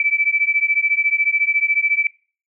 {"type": "beating tone pair", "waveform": "sine", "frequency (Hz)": [2308, 2322], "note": ["D7", "D7"], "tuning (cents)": [-31, -20], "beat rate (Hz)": 14, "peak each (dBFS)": -18, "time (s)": [0, 2.07], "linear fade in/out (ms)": 2, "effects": ["noise-tail reverb RT60 0.4 s tail -23 dB re dry"]}